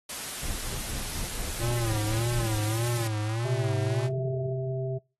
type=noise; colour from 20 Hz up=white; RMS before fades=-36 dBFS; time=0.09-3.08 s; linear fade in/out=5 ms
type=noise with tremolo; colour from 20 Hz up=brown; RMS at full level=-33 dBFS; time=0.43-2.58 s; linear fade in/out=0 ms; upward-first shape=sine; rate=4.2 Hz; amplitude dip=65%
type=tone with vibrato; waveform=square; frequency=112.6 Hz; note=A2; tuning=40 cents sharp; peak=-28 dBFS; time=1.58-4.1 s; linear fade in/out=50 ms; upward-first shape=sine; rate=1.7 Hz; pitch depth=110 cents each way
type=harmonic tone; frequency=130.81 Hz; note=C3; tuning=in tune; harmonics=1 / 3 / 5; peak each=-29 / -34 / -36 dBFS; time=3.44-4.99 s; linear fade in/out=20 ms
effects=noise-tail reverb RT60 0.3 s tail -25 dB re dry + AAC 32 kbps